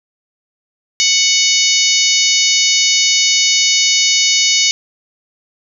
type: harmonic tone with a mistuned harmonic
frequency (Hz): 740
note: F#5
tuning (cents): 0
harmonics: 3 / 4 / 5 / 6 / 7 / 8 / 9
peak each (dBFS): -18 / -18 / -18 / -18 / -18 / -18 / -18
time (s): 1-4.71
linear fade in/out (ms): 0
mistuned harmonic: 6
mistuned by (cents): +17
effects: none